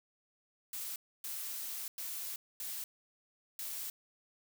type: noise bursts at uneven times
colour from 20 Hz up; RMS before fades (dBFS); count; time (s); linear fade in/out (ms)
blue; -41; 5; 0.73-0.96 / 1.24-1.88 / 1.98-2.36 / 2.6-2.84 / 3.59-3.9; 2
effects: none